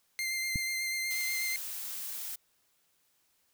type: tone with vibrato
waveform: sawtooth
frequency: 2093 Hz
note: C7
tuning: in tune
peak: -28 dBFS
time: 0.19-1.56 s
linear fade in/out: 0 ms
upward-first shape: sine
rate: 8.2 Hz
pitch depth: 16 cents each way
type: click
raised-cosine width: 5 ms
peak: -21 dBFS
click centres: 0.558 s
type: noise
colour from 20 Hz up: blue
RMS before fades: -39 dBFS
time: 1.1-2.36 s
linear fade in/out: 10 ms
effects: white hiss -72 dBFS RMS until 3.53 s